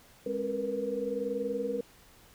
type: tone cluster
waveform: sine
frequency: 205.1 / 268.6 / 461.9 / 482.7 Hz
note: G#3 / C4 / A#4 / B4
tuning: -21 / +46 / -16 / -40 cents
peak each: -39 / -39 / -36 / -32 dBFS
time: 0.26-1.81 s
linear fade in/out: 5 ms
effects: pink hiss -58 dBFS RMS until 2.34 s